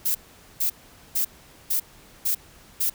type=noise bursts; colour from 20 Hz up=violet; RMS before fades=-23 dBFS; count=6; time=0.05-2.9 s; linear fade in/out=10 ms; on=100 ms; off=450 ms; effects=pink hiss -51 dBFS RMS until 2.94 s